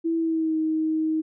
sine tone with pitch glide, 329.6 to 315.4 Hz, E4 to D#4, 0 to +24 cents, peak -21 dBFS, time 0.04-1.22 s, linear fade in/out 20 ms, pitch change -76 cents, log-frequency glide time 0.16-0.57 s, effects none

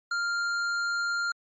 triangle tone with tanh clipping, 1396.9 Hz, F6, in tune, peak -28 dBFS, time 0.11-1.32 s, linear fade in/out 5 ms, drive 17 dB, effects MP3 32 kbps

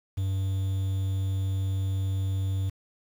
triangle tone with quantisation, 96.1 Hz, G2, 34 cents flat, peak -23 dBFS, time 0.17-2.7 s, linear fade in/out 10 ms, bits 8, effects none

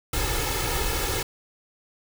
pink noise with comb filter, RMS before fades -26 dBFS, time 0.13-1.23 s, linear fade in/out 5 ms, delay 2.3 ms, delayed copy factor +0.8, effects none

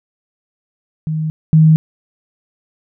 sine tone pair in turn, 156.7 / 157.7 Hz, D#3 / D#3, +13 / +24 cents, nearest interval unison, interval 11 cents, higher second, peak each -16 / -5 dBFS, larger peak second, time 1.07-1.3 / 1.53-1.76 s, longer neither, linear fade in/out 0 ms, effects none

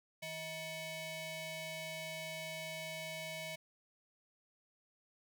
sawtooth ring-modulated tone, 795 Hz, G5, 24 cents sharp, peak -35 dBFS, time 0.22-3.56 s, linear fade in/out 10 ms, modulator 1430 Hz, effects none

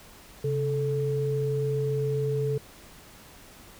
sine tone pair together, 135.8 / 436.4 Hz, C#3 / A4, -35 / -14 cents, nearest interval octave + minor sixth, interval 2021 cents, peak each -27 dBFS, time 0.44-2.58 s, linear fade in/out 5 ms, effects pink hiss -50 dBFS RMS until 3.79 s

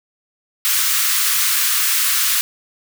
white high-pass noise, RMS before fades -17 dBFS, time 0.65-2.41 s, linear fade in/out 0 ms, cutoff 1100 Hz, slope 48 dB/octave, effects none

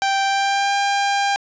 sawtooth tone with pitch glide, 784 to 800 Hz, G5 to G5, 0 to +35 cents, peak -13 dBFS, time 0.02-1.36 s, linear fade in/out 0 ms, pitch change +35 cents, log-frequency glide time 0.24-0.75 s, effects resampled to 16000 Hz + 9-bit

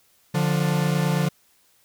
45% pulse tone pair together, 147.32 / 176.2 Hz, D3 / F3, +6 / +16 cents, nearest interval minor third, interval 310 cents, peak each -22 / -23 dBFS, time 0.34-1.29 s, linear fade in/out 10 ms, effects white hiss -61 dBFS RMS until 1.84 s

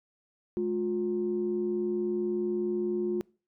sine tone pair together, 211.7 / 356 Hz, G#3 / F4, +33 / +33 cents, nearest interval major sixth, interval 900 cents, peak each -32 / -27 dBFS, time 0.57-3.21 s, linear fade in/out 0 ms, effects noise-tail reverb RT60 0.4 s tail -26 dB re dry + tanh soft clip ceiling -20 dBFS

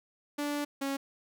sawtooth tone pair in turn, 291.2 / 274.9 Hz, D4 / C#4, -15 / -14 cents, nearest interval minor second, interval 99 cents, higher first, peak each -27 dBFS, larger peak neither, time 0.38-0.65 / 0.81-0.97 s, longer first, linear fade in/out 10 ms, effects none

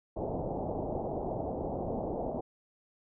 white low-pass noise, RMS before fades -35 dBFS, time 0.16-2.41 s, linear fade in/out 10 ms, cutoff 790 Hz, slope 48 dB/octave, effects none

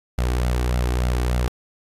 sawtooth tone with flanger, 61.3 Hz, B1, 12 cents flat, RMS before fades -21 dBFS, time 0.18-1.48 s, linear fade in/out 0 ms, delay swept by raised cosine 1.4 to 2.7 ms, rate 3.4 Hz, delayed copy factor +0.5, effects resampled to 32000 Hz

